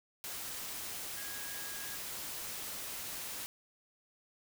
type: tone in noise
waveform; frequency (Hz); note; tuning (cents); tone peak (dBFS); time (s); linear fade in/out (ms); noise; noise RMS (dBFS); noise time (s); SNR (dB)
sine; 1646; G#6; -16; -49; 1.17-1.96; 0; white; -42; 0.24-3.46; -10
effects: none